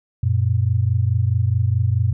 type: tone pair together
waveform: sine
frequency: 93.6 / 118.3 Hz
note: F#2 / A#2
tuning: +20 / +26 cents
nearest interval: major third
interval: 406 cents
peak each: -18 dBFS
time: 0.23-2.13 s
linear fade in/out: 5 ms
effects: none